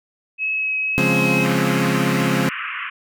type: tone with vibrato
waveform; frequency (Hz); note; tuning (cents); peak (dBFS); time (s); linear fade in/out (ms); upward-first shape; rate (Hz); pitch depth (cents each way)
sine; 2564; E7; -49; -19; 0.38-1.47; 50; triangle; 1.9; 11
type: chord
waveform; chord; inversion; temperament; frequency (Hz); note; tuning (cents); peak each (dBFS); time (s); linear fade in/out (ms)
30% pulse; Db major seventh; none; equal; 138.59 / 174.61 / 207.7 / 261.6; Db3 / F3 / Ab3 / C4; 0 / 0 / 0 / 0; -20; 0.98-2.49; 0
type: band-pass noise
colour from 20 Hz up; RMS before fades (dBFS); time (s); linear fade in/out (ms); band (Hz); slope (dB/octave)
pink; -28; 1.44-2.9; 10; 1100 to 2900; 96
effects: none